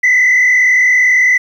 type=tone with frequency modulation; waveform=sine; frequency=2008 Hz; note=B6; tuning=28 cents sharp; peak=-5 dBFS; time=0.03-1.38 s; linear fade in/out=10 ms; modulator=42.2 Hz; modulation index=1.2; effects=tanh soft clip ceiling -5 dBFS + 7-bit